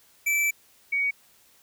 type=tone pair in turn; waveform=square / sine; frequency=2322 / 2247 Hz; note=D7 / C#7; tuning=-20 / +23 cents; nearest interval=minor second; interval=57 cents; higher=first; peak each=-22 dBFS; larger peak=neither; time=0.26-0.51 / 0.92-1.11 s; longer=first; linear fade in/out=10 ms; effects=white hiss -59 dBFS RMS until 1.62 s